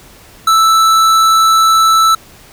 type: tone with tanh clipping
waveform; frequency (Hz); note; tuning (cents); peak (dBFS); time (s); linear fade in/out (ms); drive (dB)
sine; 1318.5; E6; 0; -8; 0.47-2.15; 5; 17
effects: pink hiss -40 dBFS RMS until 2.52 s